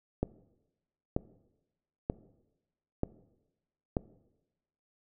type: click train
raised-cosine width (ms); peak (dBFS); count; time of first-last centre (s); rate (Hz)
2; -15; 5; 0.23-3.968; 1.07
effects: noise-tail reverb RT60 1.0 s tail -19 dB re dry